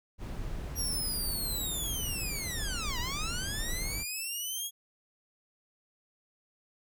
brown noise, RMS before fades -37 dBFS, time 0.18-4.05 s, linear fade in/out 50 ms
10% pulse linear two-way sweep, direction down then up, 5720 to 932.3 to 3339 Hz, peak -26 dBFS, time 0.75-4.71 s, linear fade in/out 50 ms, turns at 2.99 s
effects none

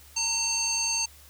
harmonic tone, 905 Hz, A5, 48 cents sharp, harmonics 1 / 3 / 5 / 7 / 9, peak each -37 / -33 / -30 / -27 / -38 dBFS, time 0.16-1.06 s, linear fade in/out 10 ms, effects added 72 Hz sine -53 dBFS peak until 1.29 s + white hiss -53 dBFS RMS until 1.29 s

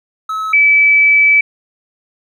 triangle / sine tone pair in turn, 1292 / 2302 Hz, E6 / D7, -35 / -35 cents, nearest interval minor seventh, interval 1000 cents, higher second, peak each -15 / -6 dBFS, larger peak second, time 0.29-0.53 / 0.53-1.41 s, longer second, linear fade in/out 5 ms, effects none

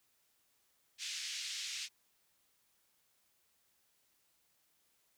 white band-pass noise, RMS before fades -42 dBFS, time 0.98-1.89 s, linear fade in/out 50 ms, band 2100 to 6400 Hz, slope 24 dB/octave, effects white hiss -75 dBFS RMS until 5.17 s

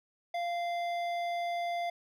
sine tone with hard clipping, 693 Hz, F5, 14 cents flat, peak -33 dBFS, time 0.34-1.9 s, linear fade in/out 5 ms, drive 11 dB, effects none

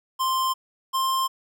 square tone pair in turn, 1046.5 / 1053.8 Hz, C6 / C6, 0 / +12 cents, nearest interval unison, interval 12 cents, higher second, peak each -22 dBFS, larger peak neither, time 0.19-0.54 / 0.93-1.28 s, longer neither, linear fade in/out 20 ms, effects none

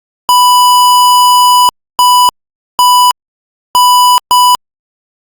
square tone bursts at uneven times, 990 Hz, B5, 4 cents sharp, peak -4 dBFS, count 5, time 0.29-1.69 / 1.99-2.29 / 2.79-3.11 / 3.75-4.18 / 4.31-4.55 s, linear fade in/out 0 ms, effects Opus 48 kbps

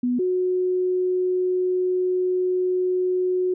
sine tone pair in turn, 246.9 / 366.1 Hz, B3 / F#4, 0 / -18 cents, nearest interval perfect fifth, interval 682 cents, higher second, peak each -19 dBFS, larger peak neither, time 0.03-0.19 / 0.19-3.54 s, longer second, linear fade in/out 5 ms, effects none

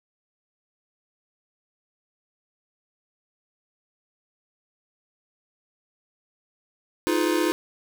square chord, F half-diminished seventh, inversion third, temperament just, 314.3 / 349.2 / 419.1 / 502.9 Hz, Eb4 / F4 / Ab4 / Cb5, +18 / 0 / +16 / +31 cents, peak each -25 / -25 / -31 / -31 dBFS, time 7.07-7.52 s, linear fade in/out 0 ms, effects none

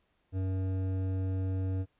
sine tone with hard clipping, 94.4 Hz, F#2, 35 cents sharp, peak -31 dBFS, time 0.32-1.86 s, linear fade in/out 50 ms, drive 11 dB, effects pink hiss -74 dBFS RMS until 1.99 s + resampled to 8000 Hz

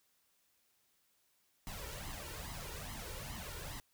pink noise with flanger, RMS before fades -45 dBFS, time 1.67-3.8 s, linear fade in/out 0 ms, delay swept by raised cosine 0.98 to 2.18 ms, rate 2.4 Hz, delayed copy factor +0.7, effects white hiss -75 dBFS RMS until 3.93 s

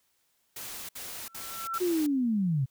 white noise bursts, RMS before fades -40 dBFS, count 4, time 0.56-2.066 s, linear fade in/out 5 ms, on 330 ms, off 62 ms
sine tone with exponential growth, 1345 Hz, E6, 34 cents sharp, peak -27 dBFS, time 1.13-1.78 s, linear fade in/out 2 ms, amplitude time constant 140 ms
sine linear sweep, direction down, 370 to 123.47 Hz, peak -24 dBFS, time 1.8-2.66 s, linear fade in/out 20 ms
effects white hiss -72 dBFS RMS until 2.7 s

